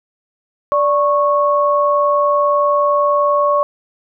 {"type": "tone pair together", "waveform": "sine", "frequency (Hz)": [584, 1102.4], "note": ["D5", "C#6"], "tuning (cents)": [-10, -10], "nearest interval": "major seventh", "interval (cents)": 1100, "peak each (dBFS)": -14, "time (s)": [0.72, 3.63], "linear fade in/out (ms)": 0, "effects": []}